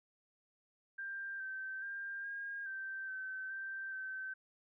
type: tone with pitch steps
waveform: sine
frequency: 1587 / 1550 / 1596 / 1622 / 1560 / 1536 / 1565 / 1541 Hz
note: G6 / G6 / G6 / G#6 / G6 / G6 / G6 / G6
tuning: +21 / -20 / +31 / -41 / -9 / -36 / -3 / -30 cents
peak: -40 dBFS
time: 0.98-4.34 s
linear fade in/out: 10 ms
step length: 420 ms
effects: none